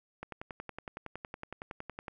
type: click train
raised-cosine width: 0.5 ms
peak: -25 dBFS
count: 21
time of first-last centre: 0.23-2.082 s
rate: 10.8 Hz
effects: none